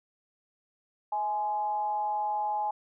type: tone with frequency modulation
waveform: sine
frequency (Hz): 839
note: G#5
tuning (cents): +17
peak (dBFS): -27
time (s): 1.12-2.71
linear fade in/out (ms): 5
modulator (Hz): 195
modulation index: 0.39
effects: none